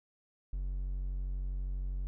triangle tone, 46.25 Hz, F#1, in tune, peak -31 dBFS, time 0.53-2.07 s, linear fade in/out 0 ms, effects none

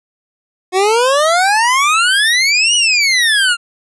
25% pulse exponential two-way sweep, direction up then down, 360.8 to 2960 to 1372 Hz, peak -6 dBFS, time 0.72-3.57 s, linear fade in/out 50 ms, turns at 2.75 s, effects resampled to 24000 Hz

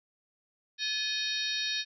harmonic tone with a mistuned harmonic, 622.3 Hz, D#5, in tune, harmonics 3 / 4 / 5 / 6 / 7 / 8 / 9, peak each -38 / -38 / -42 / -33 / -36 / -45 / -40 dBFS, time 0.78-1.85 s, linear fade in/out 50 ms, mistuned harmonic 3, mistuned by -140 cents, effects none

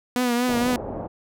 sawtooth tone with vibrato, 244.1 Hz, B3, 20 cents flat, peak -16 dBFS, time 0.16-0.76 s, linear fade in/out 0 ms, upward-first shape triangle, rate 4.2 Hz, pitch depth 60 cents each way
white low-pass noise, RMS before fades -32 dBFS, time 0.47-1.08 s, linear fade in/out 20 ms, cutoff 740 Hz, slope 24 dB/octave
effects none

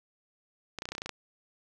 clicks, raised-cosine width 0.2 ms, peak -19 dBFS, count 10, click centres 0.787 / 0.821 / 0.855 / 0.889 / 0.92 / 0.951 / 0.981 / 1.019 / 1.06 / 1.093 s, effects none

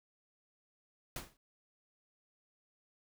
pink noise with exponential decay, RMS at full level -38 dBFS, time 1.16-1.37 s, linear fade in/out 2 ms, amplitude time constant 45 ms, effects none

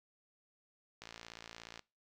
click train, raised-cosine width 0.2 ms, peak -30 dBFS, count 45, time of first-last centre 1.02-1.793 s, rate 56.9 Hz, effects noise-tail reverb RT60 0.3 s tail -24 dB re dry

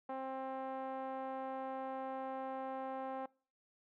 5% pulse tone with low-pass filter, 264.5 Hz, C4, 19 cents sharp, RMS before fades -42 dBFS, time 0.09-3.26 s, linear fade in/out 5 ms, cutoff 770 Hz, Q 2, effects noise-tail reverb RT60 0.4 s tail -24 dB re dry

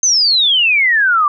sine exponential sweep, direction down, 6350 to 1149 Hz, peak -9 dBFS, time 0.03-1.28 s, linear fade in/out 2 ms, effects none

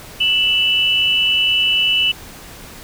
sine tone pair together, 2653 / 2963 Hz, E7 / F#7, +10 / +2 cents, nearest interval major second, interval 192 cents, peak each -18 / -14 dBFS, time 0.2-2.12 s, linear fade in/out 10 ms, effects pink hiss -37 dBFS RMS until 2.83 s

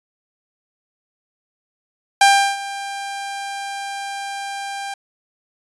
sawtooth tone with ADSR envelope, 795 Hz, G5, 24 cents sharp, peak -4 dBFS, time 2.21-4.94 s, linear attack 4 ms, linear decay 350 ms, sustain -18 dB, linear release 4 ms, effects resampled to 24000 Hz

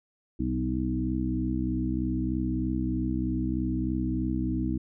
harmonic tone with a mistuned harmonic, 63.2 Hz, B1, 41 cents sharp, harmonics 1 / 2 / 3 / 4 / 5, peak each -32 / -34 / -34 / -31 / -31 dBFS, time 0.39-4.78 s, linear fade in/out 10 ms, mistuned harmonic 3, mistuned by +23 cents, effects none

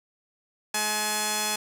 5% pulse tone pair together, 212.2 / 849 Hz, G#3 / G#5, +38 / +38 cents, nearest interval 2 octaves, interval 2400 cents, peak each -20 / -14 dBFS, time 0.74-1.56 s, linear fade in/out 5 ms, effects none

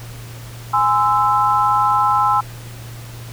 sine chord, Ab augmented, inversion none, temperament equal with one note detuned, 830.6 / 1032.1 / 1318.5 Hz, Ab5 / C6 / E6, 0 / -24 / 0 cents, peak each -17 dBFS, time 0.73-2.41 s, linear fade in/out 10 ms, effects added 117 Hz sine -32 dBFS peak until 3.32 s + pink hiss -39 dBFS RMS until 3.32 s

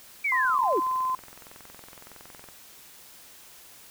sine linear sweep, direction down, 2349 to 288.9 Hz, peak -23 dBFS, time 0.24-0.8 s, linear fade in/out 10 ms
sine tone, 1030 Hz, C6, 28 cents flat, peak -24 dBFS, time 0.32-1.15 s, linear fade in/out 2 ms
click train, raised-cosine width 0.5 ms, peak -31 dBFS, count 45, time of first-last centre 0.45-2.487 s, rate 21.6 Hz
effects white hiss -50 dBFS RMS until 3.9 s

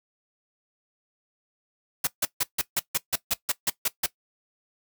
white noise bursts, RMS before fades -24 dBFS, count 12, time 2.04-4.062 s, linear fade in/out 5 ms, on 31 ms, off 150 ms, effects noise-tail reverb RT60 0.1 s tail -18 dB re dry

